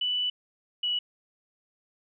sine tone pair in turn, 2973 / 2939 Hz, F#7 / F#7, +8 / -12 cents, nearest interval unison, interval 20 cents, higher first, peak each -25 dBFS, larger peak neither, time 0.01-0.3 / 0.83-0.99 s, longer first, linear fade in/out 5 ms, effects none

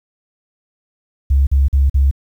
sine tone bursts, 68.7 Hz, C#2, 15 cents flat, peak -8 dBFS, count 4, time 1.3-2.112 s, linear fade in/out 10 ms, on 170 ms, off 44 ms, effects tanh soft clip ceiling -5 dBFS + 8-bit

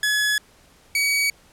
sawtooth tone pair in turn, 1697 / 2265 Hz, G#6 / C#7, +37 / +37 cents, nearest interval perfect fourth, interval 500 cents, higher second, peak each -15 dBFS, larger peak neither, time 0.03-0.38 / 0.95-1.3 s, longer neither, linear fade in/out 2 ms, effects pink hiss -54 dBFS RMS until 1.52 s + low-pass 12000 Hz 12 dB/octave

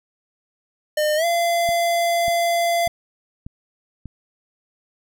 square tone with pitch glide, 606 to 684.2 Hz, D#5 to F5, -46 to -36 cents, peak -18 dBFS, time 0.97-2.88 s, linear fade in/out 5 ms, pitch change +210 cents, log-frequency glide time 1.16-1.25 s
click train, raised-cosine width 5 ms, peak -22 dBFS, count 5, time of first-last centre 1.69-4.057 s, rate 1.69 Hz
effects none

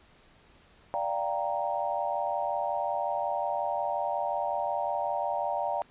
sine chord, G minor seventh, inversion second, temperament equal, 587.3 / 698.5 / 784 / 932.3 Hz, D5 / F5 / G5 / Bb5, 0 / 0 / 0 / 0 cents, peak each -33 dBFS, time 0.94-5.82 s, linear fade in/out 0 ms, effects pink hiss -59 dBFS RMS until 5.9 s + resampled to 8000 Hz

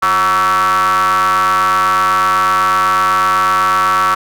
square ring-modulated tone, 98 Hz, G2, in tune, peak -8 dBFS, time 0.02-4.15 s, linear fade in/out 10 ms, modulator 1230 Hz, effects none

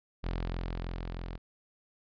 sawtooth tone with level ramp, 43.15 Hz, F1, 20 cents flat, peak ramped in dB -27 to -34 dBFS, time 0.23-1.38 s, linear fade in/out 20 ms, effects resampled to 11025 Hz

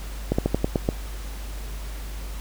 slowing click train, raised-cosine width 2 ms, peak -7 dBFS, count 7, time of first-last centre 0.32-0.889 s, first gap 65 ms, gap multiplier 1.15, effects added 50 Hz sine -31 dBFS peak until 2.4 s + pink hiss -42 dBFS RMS until 2.4 s

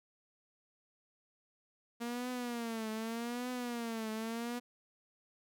sawtooth tone with vibrato, 233.8 Hz, A#3, 5 cents sharp, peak -33 dBFS, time 2-4.6 s, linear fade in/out 20 ms, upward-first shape triangle, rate 0.83 Hz, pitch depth 130 cents each way, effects none

